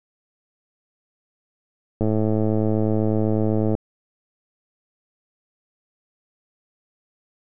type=click train; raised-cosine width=2 ms; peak=-9 dBFS; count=189; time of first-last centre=2.01-3.751 s; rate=108 Hz; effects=none